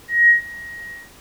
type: tone with ADSR envelope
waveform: sine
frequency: 1888 Hz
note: A#6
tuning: 22 cents sharp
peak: -7 dBFS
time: 0.08-1.1 s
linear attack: 210 ms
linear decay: 120 ms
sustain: -24 dB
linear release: 180 ms
effects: pink hiss -46 dBFS RMS until 1.2 s